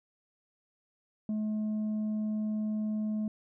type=tone with tanh clipping; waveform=sine; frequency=214.2 Hz; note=A3; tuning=46 cents flat; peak=-30 dBFS; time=1.29-3.28 s; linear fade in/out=2 ms; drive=3 dB; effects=none